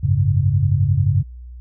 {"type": "chord", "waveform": "sine", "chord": "F# suspended second", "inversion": "none", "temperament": "equal", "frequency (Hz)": [92.5, 103.83, 138.59], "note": ["F#2", "G#2", "C#3"], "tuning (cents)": [0, 0, 0], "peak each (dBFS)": -18, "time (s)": [0.03, 1.23], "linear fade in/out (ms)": 10, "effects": ["added 61 Hz sine -33 dBFS peak until 1.6 s"]}